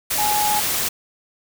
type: tone in noise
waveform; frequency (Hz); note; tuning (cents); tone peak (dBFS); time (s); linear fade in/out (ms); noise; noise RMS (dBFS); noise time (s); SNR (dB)
sine; 839; G#5; +17; -19; 0.18-0.6; 10; white; -22; 0.1-0.89; 0
effects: none